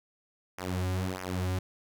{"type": "tone with flanger", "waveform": "sawtooth", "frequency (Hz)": 92.3, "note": "F#2", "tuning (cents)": -4, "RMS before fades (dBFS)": -32, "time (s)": [0.58, 1.59], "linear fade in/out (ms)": 5, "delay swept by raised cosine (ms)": [0.24, 4.64], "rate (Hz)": 1.6, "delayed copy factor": -0.95, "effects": []}